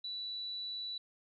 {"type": "tone", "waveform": "sine", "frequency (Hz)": 3951, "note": "B7", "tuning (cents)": 0, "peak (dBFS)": -38, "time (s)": [0.04, 0.98], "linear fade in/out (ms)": 5, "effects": []}